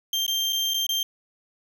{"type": "tone with dropouts", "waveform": "35% pulse", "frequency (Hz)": 3166, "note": "G7", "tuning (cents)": 17, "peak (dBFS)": -21, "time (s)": [0.13, 1.03], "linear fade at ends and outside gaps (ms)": 2, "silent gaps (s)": [[0.265, 0.279], [0.525, 0.529], [0.737, 0.742], [0.867, 0.891]], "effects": ["9-bit"]}